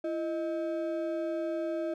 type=ring-modulated tone; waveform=triangle; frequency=480 Hz; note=B4; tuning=49 cents flat; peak=-25 dBFS; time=0.04-1.94 s; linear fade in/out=5 ms; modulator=144 Hz; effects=none